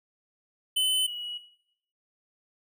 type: tone pair in turn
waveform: square / sine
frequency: 3031 / 2918 Hz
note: F#7 / F#7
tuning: +41 / -25 cents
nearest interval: minor second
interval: 66 cents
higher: first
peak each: -23 / -34 dBFS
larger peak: first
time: 0.76-1.07 / 1.07-1.38 s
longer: neither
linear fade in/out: 10 ms
effects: noise-tail reverb RT60 0.8 s tail -17 dB re dry